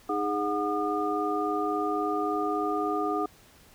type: tone cluster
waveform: sine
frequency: 309.5 / 413.1 / 730 / 1214 Hz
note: D#4 / G#4 / F#5 / D#6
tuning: -9 / -9 / -24 / -43 cents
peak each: -31 dBFS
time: 0.09-3.26 s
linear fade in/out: 5 ms
effects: pink hiss -56 dBFS RMS until 3.74 s